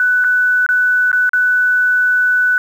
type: tone with dropouts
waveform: sine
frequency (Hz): 1490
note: F#6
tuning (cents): +12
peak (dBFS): -10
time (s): 0-2.58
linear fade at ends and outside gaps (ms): 1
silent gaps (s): 0.241-0.245 / 0.664-0.689 / 1.116-1.129 / 1.293-1.333
effects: 7-bit